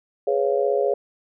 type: chord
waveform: sine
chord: C# dominant seventh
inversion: second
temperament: just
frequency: 415.8 / 498.9 / 554.4 / 693 Hz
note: G#4 / B4 / C#5 / E#5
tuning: +2 / +17 / 0 / -14 cents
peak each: -22 / -26 / -22 / -28 dBFS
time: 0.27-0.94 s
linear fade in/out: 5 ms
effects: none

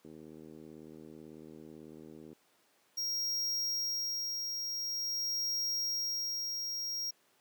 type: click train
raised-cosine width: 3 ms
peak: -32 dBFS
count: 179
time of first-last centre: 0.05-2.329 s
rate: 78.1 Hz
type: tone with tremolo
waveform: square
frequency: 5600 Hz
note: F8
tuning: 4 cents sharp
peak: -32 dBFS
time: 2.97-7.11 s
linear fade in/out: 10 ms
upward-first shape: sine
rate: 0.47 Hz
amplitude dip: 35%
effects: pink hiss -69 dBFS RMS until 7.4 s + high-pass 300 Hz 12 dB/octave

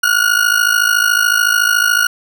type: ring-modulated tone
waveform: 40% pulse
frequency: 1440 Hz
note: F#6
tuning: 47 cents flat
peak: -7 dBFS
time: 0.03-2.07 s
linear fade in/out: 5 ms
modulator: 26.9 Hz
effects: none

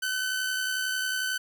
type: tone with amplitude modulation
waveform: sawtooth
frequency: 1517 Hz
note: F#6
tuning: 43 cents sharp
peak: -22 dBFS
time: 0.02-1.38 s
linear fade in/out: 10 ms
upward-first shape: sine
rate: 71.1 Hz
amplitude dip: 35%
effects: none

